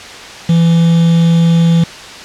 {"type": "tone with quantisation", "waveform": "triangle", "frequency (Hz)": 167.2, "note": "E3", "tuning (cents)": 25, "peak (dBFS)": -4, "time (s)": [0.49, 1.84], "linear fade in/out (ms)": 5, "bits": 4, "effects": ["white hiss -29 dBFS RMS until 2.24 s", "low-pass 5000 Hz 12 dB/octave"]}